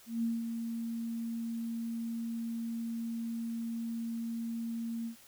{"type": "tone with ADSR envelope", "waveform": "sine", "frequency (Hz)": 230, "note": "A#3", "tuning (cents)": -23, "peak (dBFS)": -28, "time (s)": [0.06, 5.16], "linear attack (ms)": 170, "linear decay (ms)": 190, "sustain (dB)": -6, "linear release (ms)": 99, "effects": ["white hiss -58 dBFS RMS until 5.27 s"]}